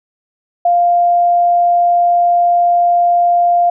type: tone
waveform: sine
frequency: 698.5 Hz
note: F5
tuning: in tune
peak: -8 dBFS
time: 0.65-3.7 s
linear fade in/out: 5 ms
effects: none